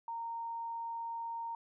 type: tone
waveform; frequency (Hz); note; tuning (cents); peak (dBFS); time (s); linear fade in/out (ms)
sine; 924; A#5; -16; -37; 0.08-1.55; 2
effects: none